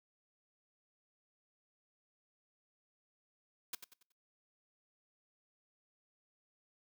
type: noise with echo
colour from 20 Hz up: white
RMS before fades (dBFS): -39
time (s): 3.73-3.75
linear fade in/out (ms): 5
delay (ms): 93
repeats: 4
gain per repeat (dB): -9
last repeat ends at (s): 4.122
effects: noise-tail reverb RT60 0.3 s tail -23 dB re dry + high-pass 200 Hz 12 dB/octave